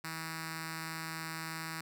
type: tone with notch filter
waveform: 5% pulse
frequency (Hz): 161.5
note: E3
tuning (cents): -35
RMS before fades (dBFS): -41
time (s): 0.04-1.81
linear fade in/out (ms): 5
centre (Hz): 550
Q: 0.57
effects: none